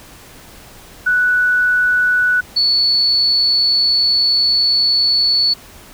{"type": "tone pair in turn", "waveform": "sine", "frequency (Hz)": [1480, 4435], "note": ["F#6", "C#8"], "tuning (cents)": [0, 0], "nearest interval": "octave + perfect fifth", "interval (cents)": 1900, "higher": "second", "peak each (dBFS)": -11, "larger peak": "neither", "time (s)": [[1.06, 2.41], [2.56, 5.54]], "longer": "second", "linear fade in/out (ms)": 10, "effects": ["pink hiss -40 dBFS RMS until 5.93 s"]}